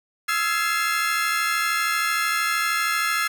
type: tone cluster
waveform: 35% pulse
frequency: 1289 / 1362 / 1683 / 2087 Hz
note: E6 / F6 / G#6 / C7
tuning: -39 / -44 / +23 / -5 cents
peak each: -25 dBFS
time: 0.28-3.28 s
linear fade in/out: 10 ms
effects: none